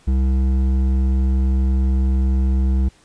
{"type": "tone with hard clipping", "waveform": "sine", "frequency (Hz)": 65.41, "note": "C2", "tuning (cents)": 0, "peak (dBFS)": -16, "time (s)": [0.07, 2.89], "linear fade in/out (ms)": 10, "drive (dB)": 9, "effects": ["pink hiss -53 dBFS RMS until 3.04 s", "resampled to 22050 Hz"]}